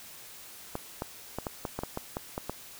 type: clicks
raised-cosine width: 1 ms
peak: -18 dBFS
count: 11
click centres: 0.754 / 1.021 / 1.386 / 1.468 / 1.652 / 1.79 / 1.835 / 1.974 / 2.169 / 2.379 / 2.496 s
effects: white hiss -48 dBFS RMS until 2.79 s